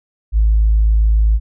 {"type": "tone", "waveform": "sine", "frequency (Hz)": 53.8, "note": "A1", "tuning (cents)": -38, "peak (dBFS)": -8, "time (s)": [0.32, 1.4], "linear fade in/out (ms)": 50, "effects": ["tanh soft clip ceiling -5 dBFS"]}